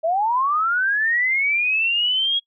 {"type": "linear sweep", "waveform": "sine", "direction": "up", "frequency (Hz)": [622.3, 3322], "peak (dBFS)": -17, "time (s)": [0.03, 2.4], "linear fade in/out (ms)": 20, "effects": ["noise-tail reverb RT60 0.1 s tail -24 dB re dry"]}